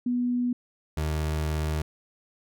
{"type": "tone pair in turn", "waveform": ["sine", "30% pulse"], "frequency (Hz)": [245.1, 77.2], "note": ["B3", "D#2"], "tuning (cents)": [-13, -13], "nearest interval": "octave + minor sixth", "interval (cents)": 2000, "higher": "first", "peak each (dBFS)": [-23, -23], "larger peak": "neither", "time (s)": [[0.06, 0.53], [0.97, 1.82]], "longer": "second", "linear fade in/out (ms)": 5, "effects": []}